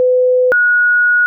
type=tone pair in turn; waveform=sine; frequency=504 / 1453.8 Hz; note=B4 / F#6; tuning=+35 / -31 cents; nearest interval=octave + tritone; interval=1834 cents; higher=second; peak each=-8 dBFS; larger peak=neither; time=0-0.52 / 0.52-1.26 s; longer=second; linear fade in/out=0 ms; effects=none